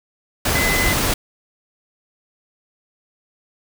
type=tone in noise; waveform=sine; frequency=2027 Hz; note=B6; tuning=45 cents sharp; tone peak=-20 dBFS; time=0.55-0.93 s; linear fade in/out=5 ms; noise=pink; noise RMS=-19 dBFS; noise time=0.45-1.14 s; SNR=-4 dB; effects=none